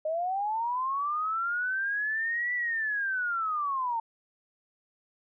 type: linear two-way sweep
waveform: sine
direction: up then down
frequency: 610 to 1975.5 to 894 Hz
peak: -27 dBFS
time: 0.05-4 s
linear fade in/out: 5 ms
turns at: 2.54 s
effects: none